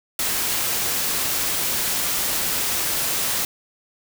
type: noise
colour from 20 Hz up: white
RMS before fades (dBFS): -23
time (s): 0.19-3.45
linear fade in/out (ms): 2
effects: none